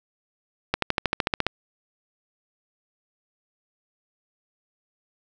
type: accelerating click train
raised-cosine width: 0.3 ms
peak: -5 dBFS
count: 11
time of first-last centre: 0.74-1.466 s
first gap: 83 ms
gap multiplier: 0.97
effects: none